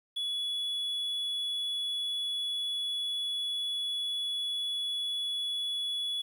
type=tone; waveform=triangle; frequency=3398 Hz; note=G#7; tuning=39 cents sharp; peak=-29 dBFS; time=0.16-6.22 s; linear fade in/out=10 ms; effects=10-bit